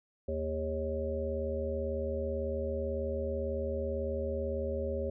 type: harmonic tone with a mistuned harmonic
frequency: 78.1 Hz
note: D#2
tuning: 7 cents sharp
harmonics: 1 / 3 / 5 / 7 / 8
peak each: -36 / -41 / -38 / -35 / -46 dBFS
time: 0.28-5.1 s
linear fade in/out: 5 ms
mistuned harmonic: 5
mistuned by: +43 cents
effects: none